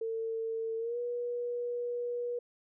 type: tone with pitch glide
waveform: sine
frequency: 450.5 to 482.8 Hz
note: A4 to B4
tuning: +41 to -39 cents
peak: -32 dBFS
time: 0.01-2.39 s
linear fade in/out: 5 ms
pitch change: +120 cents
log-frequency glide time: 0.78-0.98 s
effects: none